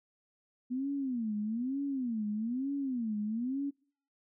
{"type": "tone with vibrato", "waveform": "sine", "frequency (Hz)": 242.5, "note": "B3", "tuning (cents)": -31, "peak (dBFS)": -31, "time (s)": [0.7, 3.71], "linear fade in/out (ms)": 20, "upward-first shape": "sine", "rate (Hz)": 1.1, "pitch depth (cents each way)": 260, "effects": ["noise-tail reverb RT60 0.5 s tail -25 dB re dry"]}